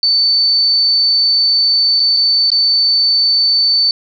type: tone with dropouts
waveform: sine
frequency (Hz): 4527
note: C#8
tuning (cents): +36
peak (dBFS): -9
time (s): 0.03-3.91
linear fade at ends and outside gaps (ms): 1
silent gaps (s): 1.997-2.001 / 2.166-2.17 / 2.503-2.517
effects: none